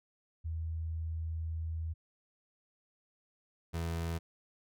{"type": "tone pair in turn", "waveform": ["sine", "30% pulse"], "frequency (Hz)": [81, 83.28], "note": ["E2", "E2"], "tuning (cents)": [-30, 18], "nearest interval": "unison", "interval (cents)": 48, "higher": "second", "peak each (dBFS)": [-34, -31], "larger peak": "second", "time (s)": [[0.44, 1.94], [3.73, 4.19]], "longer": "first", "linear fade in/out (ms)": 20, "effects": []}